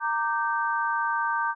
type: tone cluster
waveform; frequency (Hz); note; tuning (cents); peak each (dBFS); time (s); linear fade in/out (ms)
sine; 925 / 1180 / 1555; A#5 / D6 / G6; -14 / +8 / -14; -27 / -29 / -28; 0-1.55; 50
effects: none